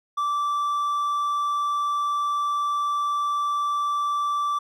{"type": "tone", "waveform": "triangle", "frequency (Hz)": 1166, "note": "D6", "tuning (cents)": -13, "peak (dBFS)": -20, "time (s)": [0.17, 4.59], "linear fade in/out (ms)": 10, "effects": []}